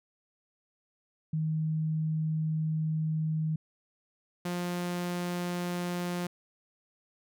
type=tone pair in turn; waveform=sine / sawtooth; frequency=157.2 / 176.45 Hz; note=D#3 / F3; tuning=+18 / +18 cents; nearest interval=major second; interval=200 cents; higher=second; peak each=-27 dBFS; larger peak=neither; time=1.33-3.56 / 4.45-6.27 s; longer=first; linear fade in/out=5 ms; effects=none